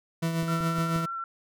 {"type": "tone with tremolo", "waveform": "40% pulse", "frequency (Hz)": 164.81, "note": "E3", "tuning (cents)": 0, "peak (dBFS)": -23, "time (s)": [0.22, 1.06], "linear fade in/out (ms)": 10, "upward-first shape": "triangle", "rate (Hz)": 7.2, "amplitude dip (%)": 50}
{"type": "click train", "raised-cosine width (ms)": 3, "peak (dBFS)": -26, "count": 4, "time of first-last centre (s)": [0.43, 0.961], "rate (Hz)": 5.65}
{"type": "tone with vibrato", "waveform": "sine", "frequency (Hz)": 1354, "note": "E6", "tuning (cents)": 46, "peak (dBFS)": -31, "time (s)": [0.48, 1.24], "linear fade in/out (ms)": 2, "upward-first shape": "triangle", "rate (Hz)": 8.1, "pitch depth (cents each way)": 15}
{"effects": []}